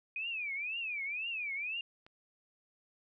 sine tone with vibrato, 2461 Hz, D#7, 20 cents flat, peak -35 dBFS, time 0.16-1.81 s, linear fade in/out 2 ms, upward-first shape triangle, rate 2 Hz, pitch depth 250 cents each way
click, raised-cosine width 0.3 ms, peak -39 dBFS, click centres 2.065 s
effects none

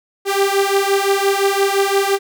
sawtooth beating tone pair, 392 / 397.8 Hz, G4 / G4, 0 / +25 cents, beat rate 5.8 Hz, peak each -13 dBFS, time 0.25-2.19 s, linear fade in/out 50 ms, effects none

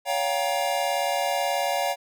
square chord, G half-diminished seventh, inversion second, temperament just, 564.5 / 705.6 / 784 / 940.8 Hz, Db5 / F5 / G5 / Bb5, +31 / +18 / 0 / +16 cents, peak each -29 / -28 / -30 / -33 dBFS, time 0.05-1.96 s, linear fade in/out 50 ms, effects none

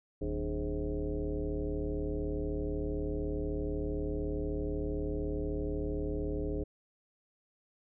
sine tone with frequency modulation, 187.5 Hz, F#3, 23 cents sharp, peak -31 dBFS, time 0.21-6.64 s, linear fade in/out 10 ms, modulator 113 Hz, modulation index 2.7, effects none

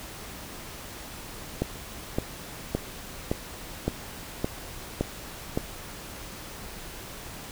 click train, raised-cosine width 2 ms, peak -11 dBFS, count 8, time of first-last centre 1.62-5.575 s, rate 1.77 Hz, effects pink hiss -41 dBFS RMS until 7.51 s

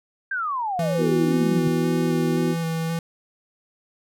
sine exponential sweep, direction down, 1618 to 147.9 Hz, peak -23 dBFS, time 0.31-1.68 s, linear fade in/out 5 ms
square tone with vibrato, 164.81 Hz, E3, in tune, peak -24 dBFS, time 0.79-2.99 s, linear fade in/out 2 ms, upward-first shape square, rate 1.9 Hz, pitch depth 15 cents each way
sine chord, B suspended fourth, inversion none, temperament equal, 246.9 / 329.6 / 370 Hz, B3 / E4 / F#4, 0 / 0 / 0 cents, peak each -24 / -27 / -25 dBFS, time 0.97-2.56 s, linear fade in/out 50 ms
effects none

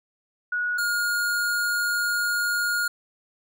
sine / square tone pair in turn, 1458 / 1427.2 Hz, F#6 / F6, -26 / +37 cents, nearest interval unison, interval 37 cents, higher first, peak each -23 dBFS, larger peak neither, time 0.52-0.78 / 0.78-2.88 s, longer second, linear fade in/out 5 ms, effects none

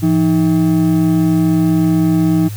triangle ring-modulated tone, 240.8 Hz, B3, 44 cents flat, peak -5 dBFS, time 0.02-2.49 s, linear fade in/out 20 ms, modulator 72 Hz, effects added 105 Hz sine -23 dBFS peak until 2.56 s + white hiss -37 dBFS RMS until 2.56 s

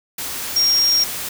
sine tone in noise, 5580 Hz, F8, 2 cents flat, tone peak -13 dBFS, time 0.56-1.04 s, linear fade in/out 5 ms, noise white, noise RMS -27 dBFS, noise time 0.18-1.29 s, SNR +11 dB, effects none

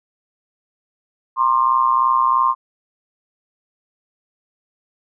sine tone with amplitude modulation, 1059 Hz, C6, 21 cents sharp, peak -9 dBFS, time 1.36-2.55 s, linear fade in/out 50 ms, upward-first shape sine, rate 123 Hz, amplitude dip 85%, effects none

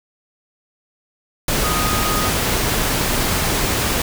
sine tone in noise, 1244.5 Hz, D#6, in tune, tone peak -23 dBFS, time 1.64-2.29 s, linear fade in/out 2 ms, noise pink, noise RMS -19 dBFS, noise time 1.48-4.02 s, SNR -7 dB, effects none

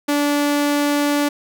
sawtooth tone, 290 Hz, D4, 22 cents flat, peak -12 dBFS, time 0.08-1.29 s, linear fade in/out 10 ms, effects none

